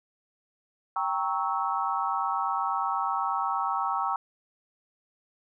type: chord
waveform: sine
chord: G diminished seventh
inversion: none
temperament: equal with one note detuned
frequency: 784 / 932.3 / 1108.7 / 1305.6 Hz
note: G5 / Bb5 / Db6 / Fb6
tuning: 0 / 0 / 0 / -17 cents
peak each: -31 dBFS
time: 0.96-4.16 s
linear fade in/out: 2 ms
effects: none